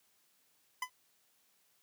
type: tone with exponential decay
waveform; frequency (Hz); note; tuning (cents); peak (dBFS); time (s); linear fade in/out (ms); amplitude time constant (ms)
25% pulse; 1007; B5; +33; -27; 0.82-0.9; 5; 17
effects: white hiss -72 dBFS RMS until 1.82 s + high-pass 100 Hz 12 dB/octave